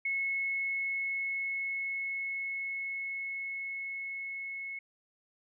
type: tone with level ramp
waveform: sine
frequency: 2188 Hz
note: C#7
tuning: 23 cents flat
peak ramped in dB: -29 to -37 dBFS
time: 0.05-4.79 s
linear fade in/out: 5 ms
effects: none